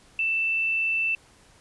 sine tone, 2661 Hz, E7, 16 cents sharp, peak -22 dBFS, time 0.19-1.15 s, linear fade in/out 2 ms, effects pink hiss -56 dBFS RMS until 1.6 s + resampled to 24000 Hz

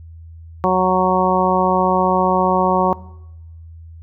harmonic tone, 185 Hz, F#3, in tune, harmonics 1 / 2 / 3 / 4 / 5 / 6, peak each -20 / -20 / -20 / -20 / -20 / -20 dBFS, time 0.64-2.93 s, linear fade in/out 0 ms, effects noise-tail reverb RT60 0.9 s tail -19 dB re dry + added 82 Hz sine -35 dBFS peak until 4.02 s

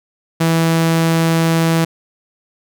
sawtooth tone, 164.2 Hz, E3, 6 cents flat, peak -8 dBFS, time 0.4-1.85 s, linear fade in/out 10 ms, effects none

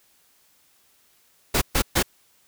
pink noise bursts, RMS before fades -20 dBFS, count 3, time 1.54-2.028 s, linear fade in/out 10 ms, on 76 ms, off 130 ms, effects white hiss -61 dBFS RMS until 2.47 s

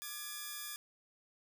5% pulse tone pair together, 1194.4 / 1694 Hz, D6 / G#6, +29 / +34 cents, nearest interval tritone, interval 605 cents, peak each -34 / -33 dBFS, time 0.02-0.76 s, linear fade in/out 0 ms, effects none

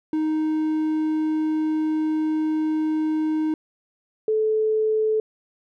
triangle / sine tone pair in turn, 311.5 / 434.8 Hz, D#4 / A4, +2 / -21 cents, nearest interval tritone, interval 577 cents, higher second, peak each -18 dBFS, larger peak neither, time 0.13-3.54 / 4.28-5.2 s, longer first, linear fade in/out 2 ms, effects none

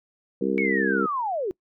harmonic tone, 66.4 Hz, C2, 26 cents sharp, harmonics 3 / 4 / 5 / 6 / 7, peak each -28 / -28 / -28 / -28 / -28 dBFS, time 0.41-1.06 s, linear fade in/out 5 ms
sine linear sweep, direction down, 2256 to 343.9 Hz, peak -24 dBFS, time 0.58-1.51 s, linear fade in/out 0 ms
effects noise-tail reverb RT60 0.1 s tail -24 dB re dry

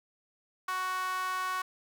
sawtooth tone with high-pass filter, 371.4 Hz, F#4, 7 cents sharp, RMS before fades -33 dBFS, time 0.68-1.62 s, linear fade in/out 5 ms, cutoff 1200 Hz, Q 6, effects none

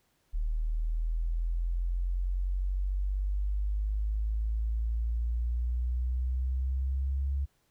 sine exponential sweep, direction up, 38.32 to 69.3 Hz, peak -27 dBFS, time 0.33-7.46 s, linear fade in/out 20 ms, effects pink hiss -72 dBFS RMS until 7.7 s

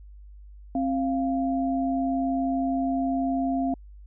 sine tone pair together, 266.1 / 693 Hz, C4 / F5, +29 / -14 cents, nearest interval octave + perfect fourth, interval 1657 cents, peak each -24 / -28 dBFS, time 0.75-3.74 s, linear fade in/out 2 ms, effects added 50 Hz sine -43 dBFS peak until 4.06 s

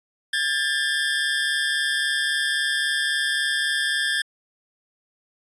25% pulse tone pair together, 1616.3 / 1760 Hz, G#6 / A6, -47 / 0 cents, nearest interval minor second, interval 147 cents, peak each -20 dBFS, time 0.33-4.22 s, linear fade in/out 5 ms, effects resampled to 22050 Hz

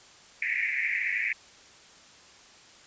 white band-pass noise, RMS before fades -29 dBFS, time 0.42-1.33 s, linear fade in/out 5 ms, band 1800 to 2400 Hz, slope 96 dB/octave, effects white hiss -53 dBFS RMS until 2.86 s + resampled to 16000 Hz

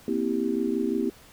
sine chord, C dominant seventh, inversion third, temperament just, 235.5 / 261.6 / 327 / 392.4 Hz, Bb3 / C4 / E4 / G4, +18 / 0 / -14 / +2 cents, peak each -29 dBFS, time 0.08-1.1 s, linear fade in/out 2 ms, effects pink hiss -52 dBFS RMS until 1.32 s

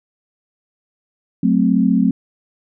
sine chord, F# diminished, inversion none, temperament equal, 185 / 220 / 261.6 Hz, F#3 / A3 / C4, 0 / 0 / 0 cents, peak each -16 dBFS, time 1.43-2.11 s, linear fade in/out 5 ms, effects none

